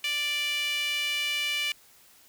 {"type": "tone with high-pass filter", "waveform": "sawtooth", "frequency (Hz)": 587.3, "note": "D5", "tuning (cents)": 0, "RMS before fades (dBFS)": -29, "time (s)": [0.04, 1.72], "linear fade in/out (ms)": 2, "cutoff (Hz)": 2600, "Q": 8.9, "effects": ["white hiss -57 dBFS RMS until 2.28 s"]}